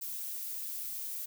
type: noise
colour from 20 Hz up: violet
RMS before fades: -39 dBFS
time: 0.01-1.26 s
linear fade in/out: 10 ms
effects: none